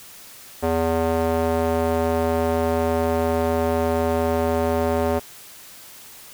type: tone with band-pass filter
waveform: square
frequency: 82.1 Hz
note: E2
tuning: 6 cents flat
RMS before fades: -21 dBFS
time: 0.62-5.2 s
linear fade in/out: 20 ms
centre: 570 Hz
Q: 1.4
effects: white hiss -43 dBFS RMS until 6.33 s